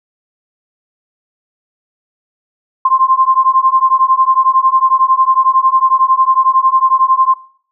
sine beating tone pair, 1046.5 / 1057.5 Hz, C6 / C6, 0 / +18 cents, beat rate 11 Hz, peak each -11 dBFS, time 2.85-7.34 s, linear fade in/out 5 ms, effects noise-tail reverb RT60 0.5 s tail -17 dB re dry

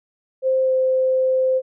sine tone with pitch glide, 523.3 to 519.4 Hz, C5 to C5, 0 to -13 cents, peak -15 dBFS, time 0.42-1.62 s, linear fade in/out 50 ms, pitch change -13 cents, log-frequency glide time 0.63-0.72 s, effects none

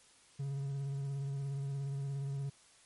triangle tone with vibrato, 138.59 Hz, C#3, in tune, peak -33 dBFS, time 0.39-2.5 s, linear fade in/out 10 ms, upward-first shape triangle, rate 17 Hz, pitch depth 37 cents each way, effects white hiss -63 dBFS RMS until 2.85 s + MP3 48 kbps

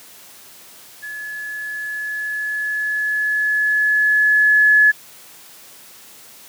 sine tone with level ramp, 1707 Hz, G#6, 47 cents sharp, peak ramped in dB -28 to -8 dBFS, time 1.02-4.92 s, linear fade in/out 20 ms, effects white hiss -43 dBFS RMS until 6.48 s + high-pass 100 Hz 12 dB/octave

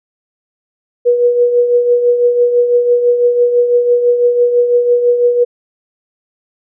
sine tone with tremolo, 484.3 Hz, B4, 34 cents flat, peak -5 dBFS, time 1.05-5.45 s, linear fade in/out 20 ms, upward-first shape triangle, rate 6 Hz, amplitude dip 60%, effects none

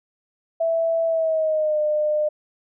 sine tone with pitch glide, 659.3 to 604.6 Hz, E5 to D#5, 0 to -50 cents, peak -18 dBFS, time 0.6-2.29 s, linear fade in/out 10 ms, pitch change -150 cents, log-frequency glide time 1.06-1.8 s, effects none

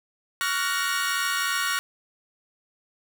sawtooth chord, Gb major seventh, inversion second, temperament equal with one note detuned, 1124.2 / 1396.9 / 1480 / 1864.7 Hz, Db6 / F6 / Gb6 / Bb6, +24 / 0 / 0 / 0 cents, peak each -26 dBFS, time 0.41-1.79 s, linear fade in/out 0 ms, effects none

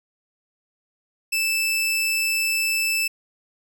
sawtooth tone, 2637 Hz, E7, in tune, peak -17 dBFS, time 1.32-3.08 s, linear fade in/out 10 ms, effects none

